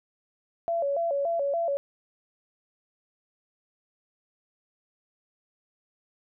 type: tone with vibrato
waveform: sine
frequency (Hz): 616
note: D#5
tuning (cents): -17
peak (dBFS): -24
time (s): 0.68-1.77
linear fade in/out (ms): 0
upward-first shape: square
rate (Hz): 3.5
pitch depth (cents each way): 160
effects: none